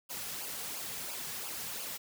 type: noise with flanger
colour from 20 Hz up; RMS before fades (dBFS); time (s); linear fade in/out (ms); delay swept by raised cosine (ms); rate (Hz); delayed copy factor
white; -40; 0.09-1.98; 20; 0.51 to 3.31; 2.9; -0.65
effects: none